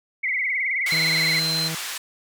sine tone with vibrato, 2110 Hz, C7, 14 cents sharp, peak -21 dBFS, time 0.23-1.4 s, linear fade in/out 10 ms, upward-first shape triangle, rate 19 Hz, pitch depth 130 cents each way
pink band-pass noise, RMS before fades -31 dBFS, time 0.86-1.98 s, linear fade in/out 5 ms, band 1500 to 12000 Hz, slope 12 dB/octave
sine tone, 4100 Hz, C8, 36 cents flat, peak -22 dBFS, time 0.9-1.69 s, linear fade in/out 20 ms
harmonic tone, 161.4 Hz, E3, 36 cents flat, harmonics 1 / 2 / 3 / 4 / 5 / 6 / 7 / 9 / 10, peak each -29 / -39 / -40 / -43 / -47 / -50 / -49 / -48 / -54 dBFS, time 0.92-1.75 s, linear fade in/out 2 ms
effects none

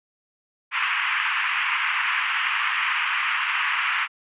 white band-pass noise, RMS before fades -24 dBFS, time 0.71-4.08 s, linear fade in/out 50 ms, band 1000 to 2800 Hz, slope 48 dB/octave, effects resampled to 8000 Hz

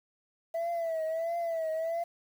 sine tone with vibrato, 659.3 Hz, E5, in tune, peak -27 dBFS, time 0.54-2.04 s, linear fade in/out 10 ms, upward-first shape triangle, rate 1.5 Hz, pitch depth 77 cents each way, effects tanh soft clip ceiling -28 dBFS + 9-bit

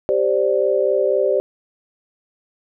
sine chord, G suspended fourth, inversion none, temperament equal, 392 / 523.3 / 587.3 Hz, G4 / C5 / D5, 0 / 0 / 0 cents, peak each -19 dBFS, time 0.09-1.4 s, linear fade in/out 0 ms, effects none

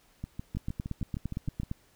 two click trains, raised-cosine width 5 ms, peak -23 / -20 dBFS, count 10 / 11, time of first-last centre 0.24-1.633 / 0.57-1.714 s, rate 6.46 / 8.74 Hz, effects pink hiss -64 dBFS RMS until 1.95 s

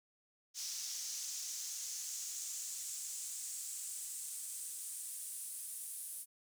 brown noise with high-pass filter sweep, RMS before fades -44 dBFS, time 0.54-6.26 s, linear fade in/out 50 ms, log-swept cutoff 5700 to 10000 Hz, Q 3, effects none

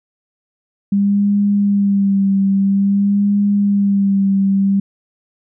sine tone with vibrato, 199.2 Hz, G3, 28 cents sharp, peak -11 dBFS, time 0.92-4.8 s, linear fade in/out 5 ms, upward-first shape sine, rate 0.5 Hz, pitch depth 34 cents each way, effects none

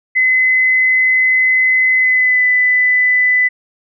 sine tone with pitch glide, 2033 to 1999.2 Hz, B6 to B6, +50 to +21 cents, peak -9 dBFS, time 0.15-3.49 s, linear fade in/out 20 ms, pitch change -29 cents, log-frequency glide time 1.97-2.45 s, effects none

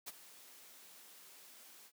white noise with ADSR envelope, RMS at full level -43 dBFS, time 0.06-1.92 s, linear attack 21 ms, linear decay 29 ms, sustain -15 dB, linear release 66 ms, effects high-pass 200 Hz 12 dB/octave

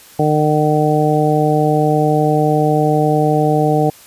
harmonic tone, 151.8 Hz, D#3, 42 cents flat, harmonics 1 / 2 / 3 / 4 / 5, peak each -16 / -18 / -17 / -20 / -17 dBFS, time 0.19-3.9 s, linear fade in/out 5 ms, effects white hiss -42 dBFS RMS until 4.06 s + resampled to 32000 Hz

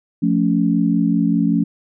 sine chord, F augmented, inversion none, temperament equal with one note detuned, 174.61 / 220 / 280.6 Hz, F3 / A3 / C#4, 0 / 0 / +21 cents, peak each -18 dBFS, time 0.22-1.64 s, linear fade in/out 10 ms, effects none

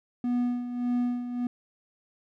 triangle tone with tremolo, 244.3 Hz, B3, 19 cents flat, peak -21 dBFS, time 0.24-1.47 s, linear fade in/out 2 ms, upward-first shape sine, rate 1.7 Hz, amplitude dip 65%, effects none

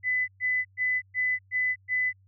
sine tone bursts, 2005 Hz, B6, 26 cents sharp, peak -23 dBFS, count 6, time 0.03-2.13 s, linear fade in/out 50 ms, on 250 ms, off 120 ms, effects added 96 Hz sine -57 dBFS peak until 2.27 s

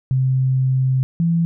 sine tone pair in turn, 130.81 / 167.86 Hz, C3 / E3, 0 / +32 cents, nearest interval major third, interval 432 cents, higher second, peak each -14 dBFS, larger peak neither, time 0.11-1.03 / 1.2-1.45 s, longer first, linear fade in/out 0 ms, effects none

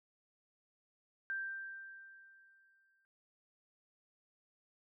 sine tone with exponential decay, 1574 Hz, G6, 7 cents sharp, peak -35 dBFS, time 1.3-3.05 s, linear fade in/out 0 ms, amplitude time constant 380 ms, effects none

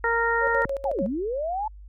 harmonic tone, 463.8 Hz, A#4, 9 cents flat, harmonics 1 / 2 / 3 / 4, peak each -26 / -26 / -26 / -26 dBFS, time 0.04-0.65 s, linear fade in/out 2 ms
sine tone with tremolo, 550 Hz, C#5, 14 cents flat, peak -24 dBFS, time 0.4-1.1 s, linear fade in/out 50 ms, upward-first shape square, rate 6.8 Hz, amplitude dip 80%
click, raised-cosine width 3 ms, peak -17 dBFS, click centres 0.655 s
sine linear two-way sweep, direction down then up, 885 to 174.61 to 885 Hz, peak -25 dBFS, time 0.85-1.68 s, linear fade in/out 5 ms, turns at 1.03 s
effects added 50 Hz sine -41 dBFS peak until 1.88 s

